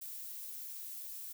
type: noise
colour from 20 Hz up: violet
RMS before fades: -45 dBFS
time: 0.01-1.33 s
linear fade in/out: 10 ms
effects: none